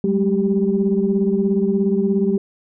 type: tone cluster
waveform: sine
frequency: 191.6 / 208.5 / 391.4 Hz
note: G3 / G#3 / G4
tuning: -39 / +7 / -3 cents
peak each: -19 dBFS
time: 0.04-2.38 s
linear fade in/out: 2 ms
effects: tanh soft clip ceiling -6 dBFS